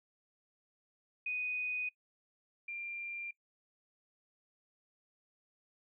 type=tone pair in turn; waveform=sine; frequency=2489 / 2382 Hz; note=D#7 / D7; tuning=0 / +24 cents; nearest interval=minor second; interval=76 cents; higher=first; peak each=-34 / -39 dBFS; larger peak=first; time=1.26-1.89 / 2.68-3.31 s; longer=neither; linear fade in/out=5 ms; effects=noise-tail reverb RT60 0.1 s tail -21 dB re dry